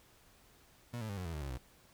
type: tone with pitch steps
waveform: 30% pulse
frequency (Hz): 120 / 109.41 / 99.75 / 90.94 / 82.91 / 75.6 / 68.92 / 62.84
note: B2 / A2 / G2 / F#2 / E2 / D#2 / C#2 / B1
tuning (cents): -49 / -9 / +31 / -29 / +11 / -49 / -9 / +31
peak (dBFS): -36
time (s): 0.93-1.578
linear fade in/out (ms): 10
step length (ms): 81
effects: pink hiss -64 dBFS RMS until 1.93 s